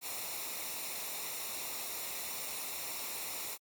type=noise with comb filter; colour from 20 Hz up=white; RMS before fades=-40 dBFS; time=0.01-3.58 s; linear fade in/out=50 ms; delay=0.63 ms; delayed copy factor=-0.6; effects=Opus 48 kbps